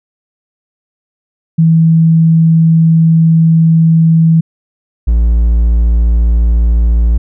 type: tone pair in turn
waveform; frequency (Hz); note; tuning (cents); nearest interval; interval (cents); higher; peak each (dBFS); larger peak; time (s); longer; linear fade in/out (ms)
sine / triangle; 162.9 / 57.18; E3 / A#1; -20 / -33; octave + tritone; 1813; first; -4; neither; 1.58-4.41 / 5.07-7.18; first; 10
effects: none